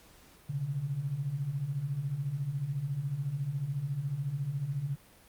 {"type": "beating tone pair", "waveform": "sine", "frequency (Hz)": [129.7, 143.7], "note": ["C3", "D3"], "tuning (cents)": [-15, -37], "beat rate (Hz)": 14, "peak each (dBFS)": [-37, -32], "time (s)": [0.49, 4.96], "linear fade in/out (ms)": 10, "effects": ["pink hiss -58 dBFS RMS until 5.28 s", "Opus 48 kbps"]}